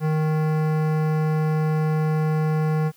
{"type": "tone with hard clipping", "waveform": "sine", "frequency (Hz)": 155.56, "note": "D#3", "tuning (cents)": 0, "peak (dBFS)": -21, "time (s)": [0, 2.92], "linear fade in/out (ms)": 50, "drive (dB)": 17, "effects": ["white hiss -56 dBFS RMS until 2.96 s"]}